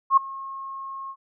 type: tone with ADSR envelope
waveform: sine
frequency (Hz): 1082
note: C#6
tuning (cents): -42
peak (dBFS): -10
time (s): 0.1-1.16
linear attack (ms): 70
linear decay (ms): 8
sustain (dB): -22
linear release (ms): 60
effects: none